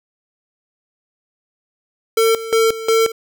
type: tone with tremolo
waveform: square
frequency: 449.8 Hz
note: A4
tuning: 38 cents sharp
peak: -12 dBFS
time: 2.17-3.12 s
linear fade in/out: 5 ms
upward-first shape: square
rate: 2.8 Hz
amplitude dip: 80%
effects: none